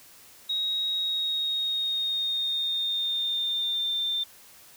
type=tone with pitch glide; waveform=sine; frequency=3788 to 3584 Hz; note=A#7 to A7; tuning=+27 to +31 cents; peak=-25 dBFS; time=0.49-4.24 s; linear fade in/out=10 ms; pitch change=-96 cents; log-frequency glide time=0.89-3.93 s; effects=white hiss -52 dBFS RMS until 4.76 s